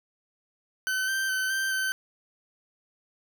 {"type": "tone with pitch steps", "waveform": "40% pulse", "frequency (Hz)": [1523, 1562, 1527, 1563, 1539], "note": ["F#6", "G6", "G6", "G6", "G6"], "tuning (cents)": [50, -7, -46, -6, -32], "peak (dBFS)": -25, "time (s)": [0.87, 1.92], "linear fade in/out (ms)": 0, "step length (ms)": 210, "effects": []}